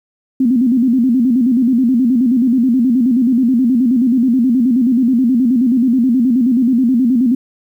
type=tone with vibrato; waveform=sine; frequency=246.9 Hz; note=B3; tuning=in tune; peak=-9 dBFS; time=0.4-7.35 s; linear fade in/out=5 ms; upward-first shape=square; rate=9.4 Hz; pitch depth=110 cents each way; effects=8-bit